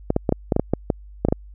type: clicks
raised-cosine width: 2 ms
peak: -4 dBFS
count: 12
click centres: 0.104 / 0.164 / 0.292 / 0.324 / 0.522 / 0.564 / 0.596 / 0.736 / 0.902 / 1.25 / 1.286 / 1.325 s
effects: added 50 Hz sine -39 dBFS peak until 1.54 s